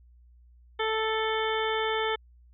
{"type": "harmonic tone", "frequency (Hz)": 440, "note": "A4", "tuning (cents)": 0, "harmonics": [1, 2, 3, 4, 5, 7, 8], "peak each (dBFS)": [-29, -32, -34, -35, -36, -37, -38], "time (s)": [0.79, 2.16], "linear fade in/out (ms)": 10, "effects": ["added 60 Hz sine -53 dBFS peak until 2.53 s"]}